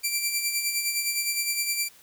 10% pulse tone with tremolo, 2351 Hz, D7, 1 cent sharp, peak -14 dBFS, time 0.03-1.89 s, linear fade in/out 20 ms, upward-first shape sine, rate 9.7 Hz, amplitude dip 50%, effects white hiss -54 dBFS RMS until 2.02 s

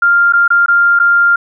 sine tone with dropouts, 1396.9 Hz, F6, in tune, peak -6 dBFS, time 0.02-1.36 s, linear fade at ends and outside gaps 5 ms, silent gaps 0.325-0.334 / 0.479-0.503 / 0.661-0.682 / 0.991-0.998 s, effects none

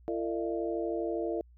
harmonic tone with a mistuned harmonic, 113 Hz, A2, 47 cents sharp, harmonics 3 / 4 / 5 / 6, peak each -33 / -35 / -37 / -39 dBFS, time 0.08-1.41 s, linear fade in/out 0 ms, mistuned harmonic 5, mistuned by +120 cents, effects added 60 Hz sine -54 dBFS peak until 1.57 s

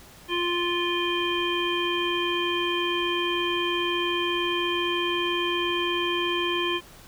harmonic tone, 349.2 Hz, F4, in tune, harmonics 1 / 3 / 5 / 7 / 9, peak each -27 / -30 / -34 / -32 / -29 dBFS, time 0.28-6.81 s, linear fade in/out 50 ms, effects pink hiss -49 dBFS RMS until 7.07 s

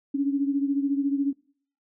sine beating tone pair, 277.2 / 291.2 Hz, C#4 / D4, 0 / -15 cents, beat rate 14 Hz, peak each -23 / -28 dBFS, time 0.14-1.33 s, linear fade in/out 10 ms, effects noise-tail reverb RT60 0.5 s tail -22 dB re dry

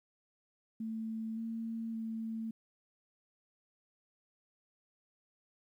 sine tone with pitch steps, 222.4 / 226.7 / 223.9 Hz, A3 / A#3 / A3, +19 / -48 / +30 cents, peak -36 dBFS, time 0.8-2.51 s, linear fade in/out 5 ms, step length 570 ms, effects 12-bit

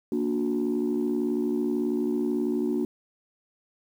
sine chord, Bb augmented, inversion none, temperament just, 233.1 / 291.4 / 364.2 Hz, Bb3 / D4 / F#4, 0 / -13 / -27 cents, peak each -27 dBFS, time 0.12-2.85 s, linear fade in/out 2 ms, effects tanh soft clip ceiling -18 dBFS + 9-bit

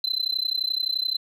sine tone with amplitude modulation, 4058 Hz, B7, 46 cents sharp, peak -17 dBFS, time 0.04-1.17 s, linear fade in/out 2 ms, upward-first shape sine, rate 31.6 Hz, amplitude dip 100%, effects tanh soft clip ceiling -19 dBFS

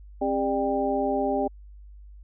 sine tone cluster, 267.1 / 402.9 / 594 / 791 Hz, C4 / G4 / D5 / G5, +36 / +48 / +20 / +15 cents, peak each -28 dBFS, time 0.21-1.48 s, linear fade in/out 10 ms, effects added 50 Hz sine -43 dBFS peak until 2.23 s

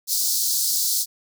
pink high-pass noise, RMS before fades -22 dBFS, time 0.07-1.06 s, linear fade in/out 50 ms, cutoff 4300 Hz, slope 48 dB/octave, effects none

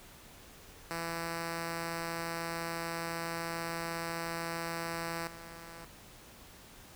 5% pulse tone with level steps, 167 Hz, E3, 23 cents sharp, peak -24 / -36 dBFS, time 0.91-5.85 s, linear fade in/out 0 ms, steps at 5.27 s, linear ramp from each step 2 ms, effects pink hiss -54 dBFS RMS until 6.95 s

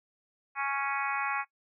harmonic tone, 277.2 Hz, C#4, in tune, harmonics 3 / 4 / 5 / 6 / 7 / 8 / 9, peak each -35 / -34 / -36 / -38 / -40 / -38 / -39 dBFS, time 0.55-1.45 s, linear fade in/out 50 ms, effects noise-tail reverb RT60 0.1 s tail -20 dB re dry

